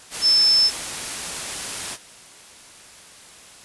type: tone in noise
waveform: sine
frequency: 5274 Hz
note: E8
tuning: in tune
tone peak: -13 dBFS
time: 0.21-0.71 s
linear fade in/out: 50 ms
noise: white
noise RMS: -29 dBFS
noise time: 0.1-1.98 s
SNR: +13 dB
effects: white hiss -45 dBFS RMS until 3.64 s + resampled to 24000 Hz